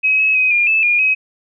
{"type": "tone with pitch steps", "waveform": "sine", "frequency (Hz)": [2546, 2572, 2521, 2412, 2619, 2425, 2541], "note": ["D#7", "E7", "D#7", "D7", "E7", "D#7", "D#7"], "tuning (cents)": [39, -43, 22, 46, -12, -45, 36], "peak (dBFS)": -11, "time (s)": [0.03, 1.15], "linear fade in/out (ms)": 20, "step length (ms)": 160, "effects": []}